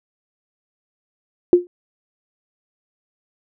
sine tone with exponential decay, 353.9 Hz, F4, 23 cents sharp, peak -3 dBFS, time 1.53-1.67 s, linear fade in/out 1 ms, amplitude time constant 29 ms, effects none

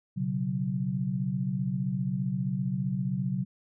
sine chord, B suspended second, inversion none, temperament equal with one note detuned, 123.47 / 138.59 / 186.61 Hz, B2 / C#3 / F#3, 0 / 0 / +15 cents, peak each -34 / -31 / -30 dBFS, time 0.16-3.45 s, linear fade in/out 20 ms, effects none

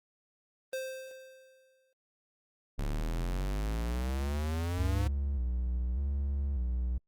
square tone with exponential decay, 523.3 Hz, C5, in tune, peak -33 dBFS, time 0.73-1.93 s, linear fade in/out 2 ms, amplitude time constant 260 ms
square exponential sweep, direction up, 34.85 to 103.8 Hz, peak -31 dBFS, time 2.78-5.08 s, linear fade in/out 10 ms
triangle tone with vibrato, 65.41 Hz, C2, in tune, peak -27 dBFS, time 4.78-6.98 s, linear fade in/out 5 ms, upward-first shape square, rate 0.84 Hz, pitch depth 110 cents each way
effects Opus 24 kbps

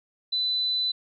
sine tone, 4000 Hz, B7, 21 cents sharp, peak -23 dBFS, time 0.32-0.92 s, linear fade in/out 10 ms, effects none

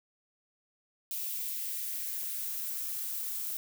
violet noise with high-pass filter sweep, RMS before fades -36 dBFS, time 1.11-3.57 s, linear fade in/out 0 ms, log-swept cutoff 2600 to 840 Hz, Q 1.7, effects none

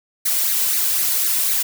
blue noise with flanger, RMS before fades -19 dBFS, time 0.25-1.63 s, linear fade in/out 10 ms, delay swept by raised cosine 0.46 to 2.06 ms, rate 4 Hz, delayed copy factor +0.65, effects none

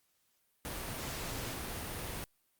pink noise, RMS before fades -40 dBFS, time 0.65-2.24 s, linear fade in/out 0 ms, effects white hiss -75 dBFS RMS until 2.59 s + Opus 48 kbps

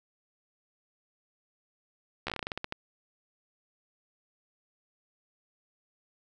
slowing click train, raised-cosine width 0.3 ms, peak -17 dBFS, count 13, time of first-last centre 2.27-2.724 s, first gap 13 ms, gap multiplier 1.18, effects none

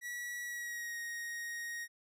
45% pulse tone with pitch glide, 1934 to 1874.6 Hz, B6 to A#6, -37 to +9 cents, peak -39 dBFS, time 0.01-1.88 s, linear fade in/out 50 ms, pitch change -54 cents, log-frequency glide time 0.44-0.98 s, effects none

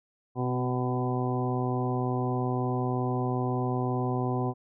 harmonic tone with a mistuned harmonic, 125.5 Hz, B2, 28 cents sharp, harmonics 1 / 2 / 3 / 4 / 5 / 6 / 7 / 8, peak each -29 / -32 / -33 / -39 / -42 / -35 / -44 / -38 dBFS, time 0.35-4.54 s, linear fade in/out 50 ms, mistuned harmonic 2, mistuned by +16 cents, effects none

